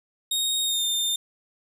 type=tone with pitch glide; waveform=sawtooth; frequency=3729 to 3614 Hz; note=A#7 to A7; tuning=0 to +46 cents; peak=-20 dBFS; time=0.31-1.16 s; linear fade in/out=5 ms; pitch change=-54 cents; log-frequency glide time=0.64-0.85 s; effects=none